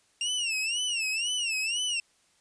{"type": "tone with vibrato", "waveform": "sawtooth", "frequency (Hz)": 2764, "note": "F7", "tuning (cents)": -19, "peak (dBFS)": -24, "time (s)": [0.21, 2], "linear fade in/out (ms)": 2, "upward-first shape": "sine", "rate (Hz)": 2, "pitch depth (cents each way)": 150, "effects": ["white hiss -66 dBFS RMS until 2.4 s", "resampled to 22050 Hz"]}